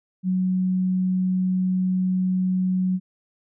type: tone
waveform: sine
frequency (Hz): 185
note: F#3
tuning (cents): 0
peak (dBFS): -19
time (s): 0.23-3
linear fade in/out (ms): 50
effects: none